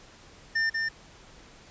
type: tone with echo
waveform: square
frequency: 1800 Hz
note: A6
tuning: 39 cents sharp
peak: -24 dBFS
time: 0.55-0.7 s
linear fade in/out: 10 ms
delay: 190 ms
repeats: 1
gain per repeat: -3 dB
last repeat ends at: 0.89 s
effects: pink hiss -52 dBFS RMS until 1.7 s + resampled to 16000 Hz